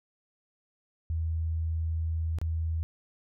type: tone with dropouts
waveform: sine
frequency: 81.1 Hz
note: E2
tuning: 28 cents flat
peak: -27 dBFS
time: 1.1-2.83 s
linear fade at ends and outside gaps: 0 ms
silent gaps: 2.386-2.415 s
effects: none